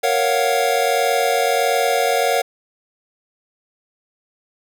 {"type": "chord", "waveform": "square", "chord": "Gb major seventh", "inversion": "first", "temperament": "equal", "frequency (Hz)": [466.2, 554.4, 698.5, 740], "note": ["Bb4", "Db5", "F5", "Gb5"], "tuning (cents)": [0, 0, 0, 0], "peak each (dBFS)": -22, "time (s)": [0.03, 2.42], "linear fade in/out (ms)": 10, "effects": []}